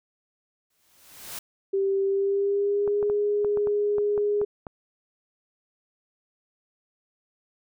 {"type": "noise with exponential growth", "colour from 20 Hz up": "white", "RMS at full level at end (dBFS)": -34, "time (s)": [0.7, 1.39], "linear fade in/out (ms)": 5, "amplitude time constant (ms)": 150}
{"type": "tone with pitch glide", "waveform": "sine", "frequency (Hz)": [391, 413.1], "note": ["G4", "G#4"], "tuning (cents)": [-4, -9], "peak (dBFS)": -21, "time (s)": [1.73, 4.45], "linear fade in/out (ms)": 10, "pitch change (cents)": 95, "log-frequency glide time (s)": [2.04, 3.07]}
{"type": "clicks", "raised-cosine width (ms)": 1, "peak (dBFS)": -22, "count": 10, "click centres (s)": [2.877, 3.028, 3.099, 3.447, 3.573, 3.672, 3.983, 4.178, 4.415, 4.668]}
{"effects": []}